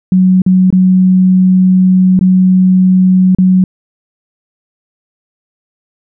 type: tone with dropouts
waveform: sine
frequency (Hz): 185.4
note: F#3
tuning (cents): +4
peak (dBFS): -4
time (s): 0.12-3.64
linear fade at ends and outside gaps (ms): 2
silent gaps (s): 0.419-0.463 / 0.704-0.726 / 2.192-2.21 / 3.349-3.385
effects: none